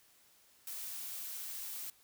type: noise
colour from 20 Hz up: blue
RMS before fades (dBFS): -43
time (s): 0.67-1.9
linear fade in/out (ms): 2
effects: white hiss -66 dBFS RMS until 2.03 s